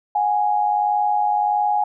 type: tone pair together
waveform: sine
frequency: 728 / 829.5 Hz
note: F#5 / G#5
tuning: -28 / -2 cents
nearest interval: major second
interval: 226 cents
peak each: -23 / -17 dBFS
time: 0.15-1.84 s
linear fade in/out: 5 ms
effects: none